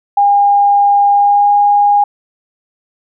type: tone with pitch glide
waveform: sine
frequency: 810 to 818 Hz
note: G#5 to G#5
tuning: -43 to -26 cents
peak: -6 dBFS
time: 0.17-2.04 s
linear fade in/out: 5 ms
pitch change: +17 cents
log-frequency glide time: 1.13-1.51 s
effects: none